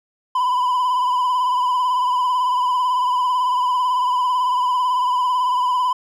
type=tone with vibrato; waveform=triangle; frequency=1000 Hz; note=B5; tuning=21 cents sharp; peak=-14 dBFS; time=0.35-5.93 s; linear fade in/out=5 ms; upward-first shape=triangle; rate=18 Hz; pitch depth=53 cents each way; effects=none